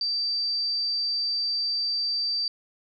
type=tone; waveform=sine; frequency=4659 Hz; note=D8; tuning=15 cents flat; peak=-24 dBFS; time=0.01-2.48 s; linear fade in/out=2 ms; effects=none